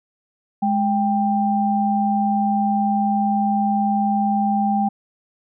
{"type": "tone pair together", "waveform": "sine", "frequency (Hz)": [209, 790], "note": ["G#3", "G5"], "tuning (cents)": [11, 13], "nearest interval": "octave + major seventh", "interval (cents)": 2302, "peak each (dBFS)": -19, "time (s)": [0.62, 4.89], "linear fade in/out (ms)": 10, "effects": []}